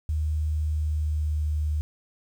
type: tone with pitch glide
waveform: sine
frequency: 77 to 75.98 Hz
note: D#2 to D#2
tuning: -17 to -41 cents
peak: -23 dBFS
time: 0.09-1.81 s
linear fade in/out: 0 ms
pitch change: -24 cents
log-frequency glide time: 0.65-1.5 s
effects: 9-bit